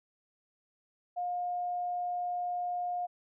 sine tone, 712 Hz, F5, 33 cents sharp, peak -31 dBFS, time 1.16-3.07 s, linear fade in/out 20 ms, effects none

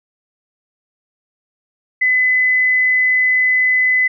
sine tone, 2014 Hz, B6, 33 cents sharp, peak -11 dBFS, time 2.01-4.08 s, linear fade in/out 10 ms, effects none

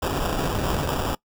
pink noise with sample-and-hold, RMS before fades -25 dBFS, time 0.02-1.15 s, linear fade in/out 5 ms, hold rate 2100 Hz, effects noise-tail reverb RT60 0.1 s tail -22 dB re dry

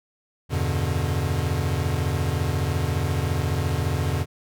square chord, E minor seventh, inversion none, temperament equal with one note detuned, 83.51 / 98 / 123.47 / 146.83 Hz, E2 / G2 / B2 / D3, +23 / 0 / 0 / 0 cents, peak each -27 / -29 / -29 / -29 dBFS, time 0.49-4.26 s, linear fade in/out 50 ms, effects none

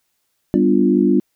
triangle tone with exponential decay, 590 Hz, D5, 8 cents sharp, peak -24 dBFS, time 0.54-0.66 s, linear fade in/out 2 ms, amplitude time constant 25 ms
sine chord, G dominant seventh, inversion none, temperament equal, 196 / 246.9 / 293.7 / 349.2 Hz, G3 / B3 / D4 / F4, 0 / 0 / 0 / 0 cents, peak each -17 dBFS, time 0.54-1.2 s, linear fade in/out 0 ms
effects white hiss -69 dBFS RMS until 1.35 s

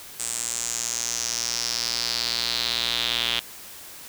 square tone with band-pass filter sweep, 58.9 Hz, A#1, 19 cents sharp, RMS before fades -27 dBFS, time 0.19-3.4 s, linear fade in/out 10 ms, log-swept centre 8200 to 3300 Hz, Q 4.4, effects white hiss -42 dBFS RMS until 4.08 s

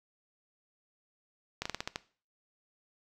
slowing click train, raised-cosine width 0.2 ms, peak -16 dBFS, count 7, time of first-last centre 1.62-1.959 s, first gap 35 ms, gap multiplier 1.19, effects noise-tail reverb RT60 0.4 s tail -18 dB re dry

